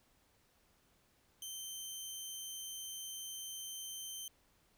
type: tone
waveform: 15% pulse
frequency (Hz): 3108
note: G7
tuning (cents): -16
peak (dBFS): -36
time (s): 1.42-4.28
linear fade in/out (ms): 2
effects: pink hiss -72 dBFS RMS until 4.77 s